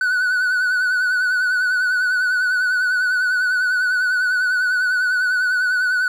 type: tone with vibrato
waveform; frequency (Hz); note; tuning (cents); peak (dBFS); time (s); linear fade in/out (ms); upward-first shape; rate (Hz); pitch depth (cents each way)
triangle; 1486; F#6; +7; -14; 0.01-6.08; 2; triangle; 10; 60
effects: none